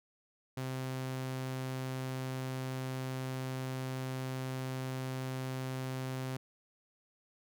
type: tone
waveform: sawtooth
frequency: 130.4 Hz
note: C3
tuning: 5 cents flat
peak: -32 dBFS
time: 0.57-6.37 s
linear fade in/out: 5 ms
effects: none